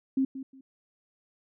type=tone with echo; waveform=sine; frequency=266.5 Hz; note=C4; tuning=32 cents sharp; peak=-22 dBFS; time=0.17-0.25 s; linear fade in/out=5 ms; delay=180 ms; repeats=2; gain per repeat=-13 dB; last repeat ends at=0.61 s; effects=none